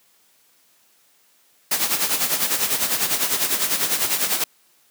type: noise with tremolo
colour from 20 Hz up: white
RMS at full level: -19 dBFS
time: 1.71-4.44 s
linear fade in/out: 5 ms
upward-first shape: sine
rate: 10 Hz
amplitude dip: 65%
effects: white hiss -59 dBFS RMS until 4.9 s + high-pass 150 Hz 12 dB/octave